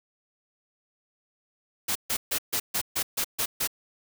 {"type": "noise bursts", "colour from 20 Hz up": "white", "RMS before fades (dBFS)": -27, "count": 9, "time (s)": [1.88, 3.675], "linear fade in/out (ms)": 10, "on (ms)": 75, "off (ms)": 140, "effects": []}